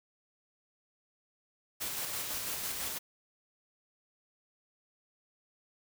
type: noise with tremolo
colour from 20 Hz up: white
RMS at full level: -36 dBFS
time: 1.8-2.99 s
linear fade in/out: 20 ms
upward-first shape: square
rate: 6 Hz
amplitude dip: 25%
effects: none